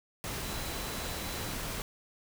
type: tone in noise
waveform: sine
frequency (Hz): 3979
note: B7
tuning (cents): +12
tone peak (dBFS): -48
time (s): 0.44-1.53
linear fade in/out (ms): 0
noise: pink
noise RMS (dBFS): -37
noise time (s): 0.24-1.82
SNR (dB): -14
effects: none